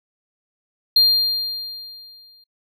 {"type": "tone with exponential decay", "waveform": "triangle", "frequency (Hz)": 4200, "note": "C8", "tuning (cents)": 6, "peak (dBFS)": -8, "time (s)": [0.96, 2.44], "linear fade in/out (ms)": 5, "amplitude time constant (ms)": 320, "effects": ["noise-tail reverb RT60 0.1 s tail -24 dB re dry"]}